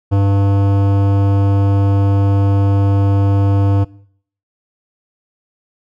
sine tone with hard clipping, 99.1 Hz, G2, 19 cents sharp, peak -12 dBFS, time 0.11-3.85 s, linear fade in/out 20 ms, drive 16 dB, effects noise-tail reverb RT60 0.6 s tail -21 dB re dry

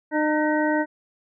harmonic tone with a mistuned harmonic, 304.4 Hz, D#4, 38 cents flat, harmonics 1 / 2 / 3 / 5 / 6, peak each -22 / -25 / -27 / -29 / -30 dBFS, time 0.11-0.86 s, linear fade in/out 50 ms, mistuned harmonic 6, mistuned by +62 cents, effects none

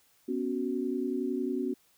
sine chord, B suspended second, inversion none, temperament just, 246.9 / 277.8 / 370.4 Hz, B3 / C#4 / F#4, 0 / +4 / +2 cents, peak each -33 dBFS, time 0.28-1.74 s, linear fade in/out 10 ms, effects white hiss -66 dBFS RMS until 1.97 s

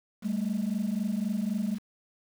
sine tone pair together, 196.75 / 220.6 Hz, G3 / A3, +7 / +5 cents, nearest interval major second, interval 198 cents, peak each -28 dBFS, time 0.22-1.79 s, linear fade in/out 50 ms, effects tanh soft clip ceiling -23 dBFS + 8-bit

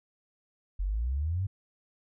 sine exponential sweep, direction up, 44.05 to 101.1 Hz, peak -27 dBFS, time 0.79-1.47 s, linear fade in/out 10 ms, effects none

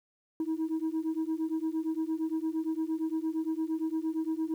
sine beating tone pair, 315.5 / 324.2 Hz, D#4 / E4, +24 / -29 cents, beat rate 8.7 Hz, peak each -30 dBFS, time 0.4-4.54 s, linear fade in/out 2 ms, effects tanh soft clip ceiling -26 dBFS + 10-bit

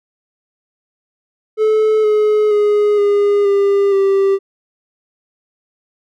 triangle tone with pitch steps, 433.3 / 424.6 / 416.1 / 407.8 / 399.6 / 391.6 Hz, A4 / G#4 / G#4 / G#4 / G4 / G4, -27 / +38 / +3 / -32 / +33 / -2 cents, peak -8 dBFS, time 1.57-4.39 s, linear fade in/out 50 ms, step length 470 ms, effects none

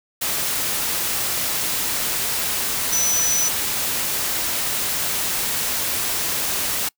sine tone in noise, 5970 Hz, F#8, 15 cents sharp, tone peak -18 dBFS, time 2.92-3.49 s, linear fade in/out 10 ms, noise white, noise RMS -23 dBFS, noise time 0.21-6.89 s, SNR +2 dB, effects noise-tail reverb RT60 0.1 s tail -25 dB re dry

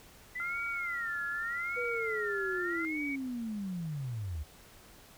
sine tone with vibrato, 1961 Hz, B6, 13 cents flat, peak -35 dBFS, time 0.35-3.16 s, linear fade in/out 10 ms, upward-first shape sine, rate 0.83 Hz, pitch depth 250 cents each way
sine tone, 1392 Hz, F6, 6 cents flat, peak -36 dBFS, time 0.4-2.85 s, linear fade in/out 0 ms
sine linear sweep, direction down, 493.9 to 69.3 Hz, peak -34 dBFS, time 1.76-4.44 s, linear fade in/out 20 ms
effects pink hiss -56 dBFS RMS until 5.17 s

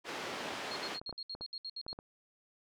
pink band-pass noise, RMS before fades -41 dBFS, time 0.04-0.99 s, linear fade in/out 50 ms, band 320 to 4200 Hz, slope 12 dB/octave
sine tone bursts, 4264 Hz, C8, 32 cents sharp, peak -39 dBFS, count 11, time 0.71-1.931 s, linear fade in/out 2 ms, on 51 ms, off 66 ms
clicks, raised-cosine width 1 ms, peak -32 dBFS, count 8, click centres 1.015 / 1.094 / 1.127 / 1.35 / 1.41 / 1.865 / 1.929 / 1.989 s
effects none

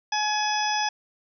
harmonic tone, 845 Hz, G#5, 30 cents sharp, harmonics 1 / 2 / 3 / 4 / 6 / 7, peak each -25 / -31 / -33 / -34 / -30 / -35 dBFS, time 0.12-0.89 s, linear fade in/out 5 ms, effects none

